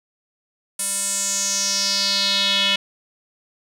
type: tone with band-pass filter sweep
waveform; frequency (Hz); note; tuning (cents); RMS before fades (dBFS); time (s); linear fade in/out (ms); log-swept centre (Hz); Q
square; 197.9; G3; +17; -21; 0.79-2.76; 5; 9500 to 3100; 4.3
effects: none